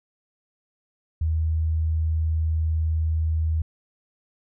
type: tone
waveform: sine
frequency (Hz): 79.7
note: D#2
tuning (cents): +42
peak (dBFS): -20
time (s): 1.21-3.62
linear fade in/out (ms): 5
effects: none